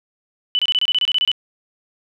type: tone bursts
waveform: sine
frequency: 2987 Hz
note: F#7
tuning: 16 cents sharp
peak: -14 dBFS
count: 12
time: 0.55-1.316 s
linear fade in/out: 0 ms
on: 40 ms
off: 26 ms
effects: none